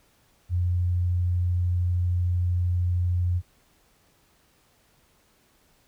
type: tone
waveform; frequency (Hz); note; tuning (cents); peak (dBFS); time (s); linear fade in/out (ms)
sine; 88.7; F2; +27; -21; 0.49-3.42; 50
effects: pink hiss -63 dBFS RMS until 5.87 s